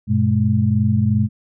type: tone cluster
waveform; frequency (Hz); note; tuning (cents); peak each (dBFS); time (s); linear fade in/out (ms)
sine; 98.2 / 121 / 211.7; G2 / B2 / G#3; +4 / -35 / +33; -18; 0.07-1.29; 50
effects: none